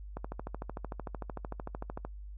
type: click train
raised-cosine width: 1 ms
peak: -24 dBFS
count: 26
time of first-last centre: 0.17-2.05 s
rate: 13.3 Hz
effects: noise-tail reverb RT60 0.1 s tail -23 dB re dry + added 50 Hz sine -42 dBFS peak until 2.37 s